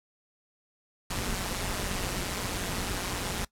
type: noise with amplitude modulation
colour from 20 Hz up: pink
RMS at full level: -29 dBFS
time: 1.1-3.45 s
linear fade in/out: 5 ms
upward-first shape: sine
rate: 186 Hz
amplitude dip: 70%
effects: noise-tail reverb RT60 0.1 s tail -20 dB re dry + low-pass 12000 Hz 12 dB/octave